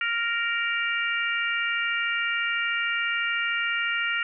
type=harmonic tone; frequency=466.2 Hz; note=A#4; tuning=in tune; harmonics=3 / 4 / 5 / 6; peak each=-28 / -29 / -30 / -31 dBFS; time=0.01-4.23 s; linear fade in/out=2 ms; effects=none